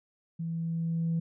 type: tone with level ramp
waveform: sine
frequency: 165.4 Hz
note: E3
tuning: 6 cents sharp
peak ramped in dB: -31 to -24 dBFS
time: 0.39-1.2 s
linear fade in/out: 10 ms
effects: tanh soft clip ceiling -23 dBFS